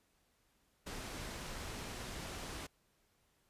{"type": "low-pass noise", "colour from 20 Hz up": "pink", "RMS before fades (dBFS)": -45, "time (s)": [0.86, 2.67], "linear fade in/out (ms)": 10, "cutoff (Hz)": 9100, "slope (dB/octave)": 12, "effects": ["pink hiss -75 dBFS RMS until 3.49 s", "resampled to 32000 Hz"]}